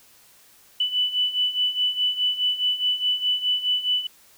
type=beating tone pair; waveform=sine; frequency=2980 / 2984.8 Hz; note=F#7 / F#7; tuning=+12 / +14 cents; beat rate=4.8 Hz; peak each=-26 / -22 dBFS; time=0.8-4.07 s; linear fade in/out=5 ms; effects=white hiss -54 dBFS RMS until 4.37 s